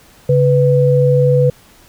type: tone pair together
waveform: sine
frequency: 139.1 / 495.7 Hz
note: C#3 / B4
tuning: +6 / +6 cents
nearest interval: octave + minor seventh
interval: 2200 cents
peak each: -11 dBFS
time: 0.29-1.5 s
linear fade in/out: 5 ms
effects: pink hiss -46 dBFS RMS until 1.88 s